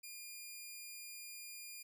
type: tone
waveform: 10% pulse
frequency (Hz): 2415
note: D7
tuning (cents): +48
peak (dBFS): -39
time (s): 0.03-1.83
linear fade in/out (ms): 10
effects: none